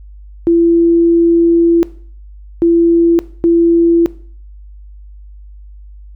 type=tone bursts at uneven times; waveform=sine; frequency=337.3 Hz; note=E4; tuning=40 cents sharp; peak=-6 dBFS; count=3; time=0.47-1.83 / 2.62-3.19 / 3.44-4.06 s; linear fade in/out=0 ms; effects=noise-tail reverb RT60 0.5 s tail -19 dB re dry + added 50 Hz sine -32 dBFS peak until 6.15 s